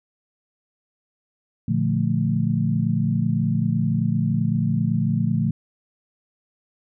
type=chord; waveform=sine; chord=Bb major seventh; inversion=none; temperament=equal; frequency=116.54 / 146.83 / 174.61 / 220 Hz; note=Bb2 / D3 / F3 / A3; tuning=0 / 0 / 0 / 0 cents; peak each=-24 dBFS; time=1.68-5.51 s; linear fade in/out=5 ms; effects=none